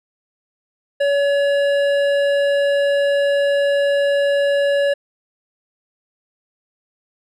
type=tone with hard clipping; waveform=sine; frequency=566 Hz; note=C#5; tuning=36 cents sharp; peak=-16 dBFS; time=1-4.94 s; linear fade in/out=10 ms; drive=11 dB; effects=none